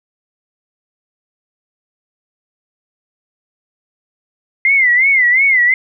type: tone with vibrato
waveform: sine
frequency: 2068 Hz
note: C7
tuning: 21 cents flat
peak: -8 dBFS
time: 4.65-5.74 s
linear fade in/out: 2 ms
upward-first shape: sine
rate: 2.8 Hz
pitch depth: 130 cents each way
effects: none